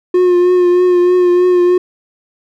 triangle tone with vibrato, 358.2 Hz, F4, 44 cents sharp, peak -5 dBFS, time 0.14-1.78 s, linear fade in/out 5 ms, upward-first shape triangle, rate 3.2 Hz, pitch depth 31 cents each way, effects none

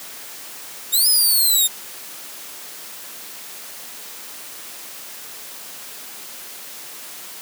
5% pulse exponential two-way sweep, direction up then down, 3645 to 5140 to 3645 Hz, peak -7 dBFS, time 0.92-1.68 s, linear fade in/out 20 ms, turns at 1.08 s, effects white hiss -36 dBFS RMS until 7.41 s + high-pass 200 Hz 12 dB/octave

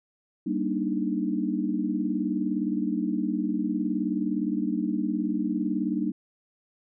sine chord, Eb major seventh, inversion first, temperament just, 194.45 / 233.3 / 291.7 / 311.1 Hz, G3 / Bb3 / D4 / Eb4, -14 / +2 / -12 / 0 cents, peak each -30 dBFS, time 0.46-6.12 s, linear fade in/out 10 ms, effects none

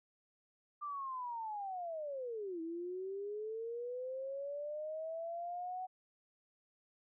sine linear two-way sweep, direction down then up, 1194 to 322.5 to 749 Hz, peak -39 dBFS, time 0.81-5.87 s, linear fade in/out 20 ms, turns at 2.61 s, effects none

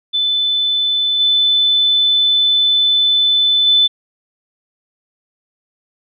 sine tone with level steps, 3510 Hz, A7, 5 cents flat, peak -13 / -10 / -8 dBFS, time 0.13-3.88 s, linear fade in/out 20 ms, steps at 1.19 / 3.66 s, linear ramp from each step 20 ms, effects none

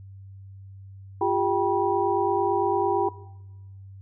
sine tone cluster, 352.4 / 401.3 / 784 / 970 Hz, F4 / G4 / G5 / B5, +16 / +41 / 0 / -31 cents, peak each -26 dBFS, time 1.21-3.09 s, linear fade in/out 5 ms, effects noise-tail reverb RT60 1.0 s tail -19 dB re dry + added 97 Hz sine -41 dBFS peak until 4.01 s

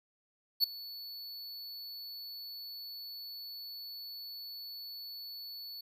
square tone with ADSR envelope, 4440 Hz, C#8, 2 cents sharp, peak -22 dBFS, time 0.6-5.81 s, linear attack 37 ms, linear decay 6 ms, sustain -21 dB, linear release 5 ms, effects none

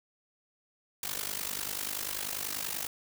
white noise with amplitude modulation, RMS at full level -32 dBFS, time 1.03-2.87 s, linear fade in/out 2 ms, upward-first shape sine, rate 50.2 Hz, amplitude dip 85%, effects none

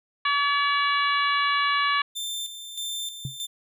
harmonic tone, 570 Hz, C#5, 48 cents sharp, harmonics 2 / 3 / 4 / 5 / 6 / 7, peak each -23 / -27 / -29 / -31 / -33 / -34 dBFS, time 0.25-2.02 s, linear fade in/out 5 ms
sawtooth tone with tremolo, 3571 Hz, A7, 25 cents sharp, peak -26 dBFS, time 2.15-3.47 s, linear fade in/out 20 ms, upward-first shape square, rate 1.6 Hz, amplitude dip 60%
sine tone with exponential decay, 134.2 Hz, C3, 44 cents sharp, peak -24 dBFS, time 3.25-3.37 s, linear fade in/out 2 ms, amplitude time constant 26 ms
effects none

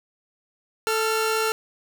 sawtooth tone pair together, 440 / 1376.1 Hz, A4 / F6, 0 / -26 cents, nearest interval octave + minor sixth, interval 1974 cents, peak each -19 / -22 dBFS, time 0.87-1.52 s, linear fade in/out 0 ms, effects none

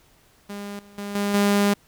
sawtooth tone with level steps, 202.7 Hz, G#3, 42 cents flat, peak -28 / -43 / -26 / -18 / -13 dBFS, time 0.49-1.74 s, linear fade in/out 10 ms, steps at 0.79 / 0.98 / 1.15 / 1.34 s, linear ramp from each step 2 ms, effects pink hiss -58 dBFS RMS until 1.87 s

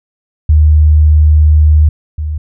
sine tone pair in turn, 76.4 / 76.4 Hz, D#2 / D#2, -31 / -31 cents, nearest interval unison, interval 0 cents, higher neither, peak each -3 / -14 dBFS, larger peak first, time 0.49-1.89 / 2.18-2.38 s, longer first, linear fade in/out 5 ms, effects none

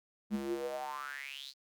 square tone with high-pass filter sweep, 68.8 Hz, C#2, 12 cents flat, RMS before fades -39 dBFS, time 0.3-1.54 s, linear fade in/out 50 ms, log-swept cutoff 200 to 4600 Hz, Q 8.2, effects none

